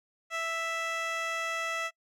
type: tone with band-pass filter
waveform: 15% pulse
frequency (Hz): 659.3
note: E5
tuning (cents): 0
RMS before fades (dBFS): -33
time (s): 0.3-1.91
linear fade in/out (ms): 50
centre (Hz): 2200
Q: 0.54
effects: noise-tail reverb RT60 0.1 s tail -26 dB re dry